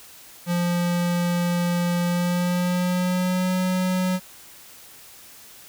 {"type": "tone with pitch glide", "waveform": "square", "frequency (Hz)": [174.61, 184.14], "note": ["F3", "F#3"], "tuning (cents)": [0, -8], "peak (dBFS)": -21, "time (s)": [0.46, 4.2], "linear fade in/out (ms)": 50, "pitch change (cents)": 92, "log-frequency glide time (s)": [2.04, 3.52], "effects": ["white hiss -46 dBFS RMS until 5.68 s"]}